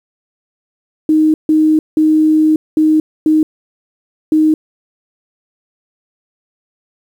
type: tone bursts at uneven times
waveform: sine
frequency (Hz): 311.1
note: D#4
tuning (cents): 0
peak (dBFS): -7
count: 6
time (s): 1.09-1.34 / 1.49-1.79 / 1.97-2.56 / 2.77-3 / 3.26-3.43 / 4.32-4.54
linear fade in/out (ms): 2
effects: 7-bit